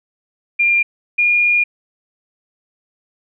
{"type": "tone pair in turn", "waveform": "sine", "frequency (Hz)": [2397, 2425], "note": ["D7", "D#7"], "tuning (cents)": [35, -45], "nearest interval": "unison", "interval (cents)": 20, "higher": "second", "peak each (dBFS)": -11, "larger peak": "neither", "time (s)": [[0.59, 0.83], [1.18, 1.64]], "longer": "second", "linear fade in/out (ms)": 10, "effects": []}